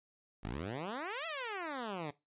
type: exponential two-way sweep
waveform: 10% pulse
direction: up then down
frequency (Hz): 46.25 to 681 to 140.3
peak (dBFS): -30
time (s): 0.43-2.11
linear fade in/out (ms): 10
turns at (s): 1.26
effects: noise-tail reverb RT60 0.2 s tail -18 dB re dry + resampled to 8000 Hz